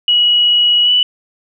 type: tone with pitch glide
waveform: sine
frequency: 2916 to 2964 Hz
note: F#7 to F#7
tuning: -26 to +2 cents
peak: -8 dBFS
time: 0.08-1.03 s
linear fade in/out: 2 ms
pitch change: +28 cents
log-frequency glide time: 0.84-0.9 s
effects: none